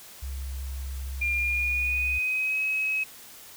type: tone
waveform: sine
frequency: 66.7 Hz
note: C2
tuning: 34 cents sharp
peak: -31 dBFS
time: 0.22-2.19 s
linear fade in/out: 10 ms
type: tone with pitch glide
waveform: sine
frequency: 2399 to 2556 Hz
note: D7 to D#7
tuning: +36 to +46 cents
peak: -24 dBFS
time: 1.21-3.04 s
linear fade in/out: 10 ms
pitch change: +110 cents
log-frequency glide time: 1.33-2.62 s
effects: white hiss -47 dBFS RMS until 3.56 s